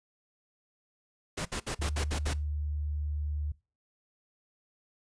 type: noise bursts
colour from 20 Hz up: pink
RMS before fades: -34 dBFS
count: 7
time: 1.37-2.337 s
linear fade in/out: 10 ms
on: 85 ms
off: 62 ms
type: tone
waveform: sine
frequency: 74.2 Hz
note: D2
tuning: 18 cents sharp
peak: -30 dBFS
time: 1.79-3.52 s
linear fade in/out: 5 ms
effects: noise-tail reverb RT60 0.3 s tail -21 dB re dry + resampled to 22050 Hz